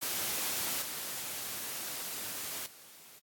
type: noise with level steps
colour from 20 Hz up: white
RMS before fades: -34 / -39 / -54 dBFS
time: 0.01-3.2 s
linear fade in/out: 20 ms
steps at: 0.82 / 2.66 s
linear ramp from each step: 2 ms
effects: high-pass 100 Hz 12 dB/octave + AAC 64 kbps